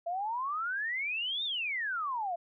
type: exponential two-way sweep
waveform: sine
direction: up then down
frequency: 664 to 3729 to 664 Hz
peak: -31 dBFS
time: 0.06-2.36 s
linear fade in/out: 10 ms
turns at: 1.44 s
effects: none